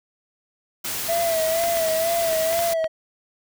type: noise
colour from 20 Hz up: white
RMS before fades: -28 dBFS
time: 0.84-2.74 s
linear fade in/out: 10 ms
type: tone with vibrato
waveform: triangle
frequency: 659.3 Hz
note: E5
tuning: in tune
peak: -18 dBFS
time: 1.08-2.88 s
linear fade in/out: 20 ms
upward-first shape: sine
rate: 2.1 Hz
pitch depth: 57 cents each way
type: clicks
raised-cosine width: 0.3 ms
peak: -14 dBFS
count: 7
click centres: 1.638 / 1.771 / 1.886 / 2.33 / 2.529 / 2.591 / 2.843 s
effects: none